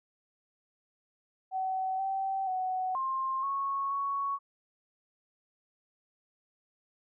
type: tone with pitch steps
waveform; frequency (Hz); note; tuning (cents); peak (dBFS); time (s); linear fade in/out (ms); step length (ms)
sine; 757 / 773 / 745 / 1059 / 1102 / 1113; F#5 / G5 / F#5 / C6 / C#6 / C#6; +39 / -24 / +12 / +21 / -11 / +7; -29; 1.51-4.39; 50; 480
effects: none